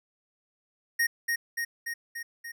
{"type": "tone with echo", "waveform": "square", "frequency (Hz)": 1864.7, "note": "A#6", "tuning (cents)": 0, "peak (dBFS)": -23, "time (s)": [0.99, 1.07], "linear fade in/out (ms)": 10, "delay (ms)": 290, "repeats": 5, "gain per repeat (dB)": -3, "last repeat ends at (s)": 2.52, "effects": []}